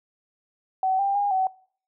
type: tone with pitch steps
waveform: sine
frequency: 757 / 793 / 812 / 756 Hz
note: F#5 / G5 / G#5 / F#5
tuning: +39 / +20 / -39 / +37 cents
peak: -20 dBFS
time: 0.83-1.47 s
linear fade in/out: 2 ms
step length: 160 ms
effects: noise-tail reverb RT60 0.5 s tail -22 dB re dry